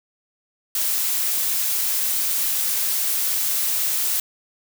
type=noise; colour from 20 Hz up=blue; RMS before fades=-22 dBFS; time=0.75-4.2 s; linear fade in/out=2 ms; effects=none